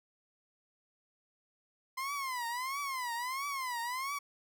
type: tone with vibrato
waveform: 30% pulse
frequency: 1032 Hz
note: C6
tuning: 24 cents flat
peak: -32 dBFS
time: 1.97-4.19 s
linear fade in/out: 10 ms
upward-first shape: triangle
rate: 1.5 Hz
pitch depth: 200 cents each way
effects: none